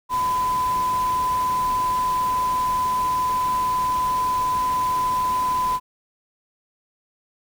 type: tone in noise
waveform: sine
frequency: 1007 Hz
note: B5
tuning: 33 cents sharp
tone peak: -19 dBFS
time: 0.09-5.8 s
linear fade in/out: 50 ms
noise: pink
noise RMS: -35 dBFS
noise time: 0.09-5.8 s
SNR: +13 dB
effects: none